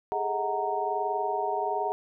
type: tone cluster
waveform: sine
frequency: 410 / 431.2 / 635 / 739 / 928 Hz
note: G#4 / A4 / D#5 / F#5 / A#5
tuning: -22 / -35 / +35 / -2 / -8 cents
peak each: -33 / -38 / -35 / -30 / -31 dBFS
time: 0.12-1.92 s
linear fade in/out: 0 ms
effects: none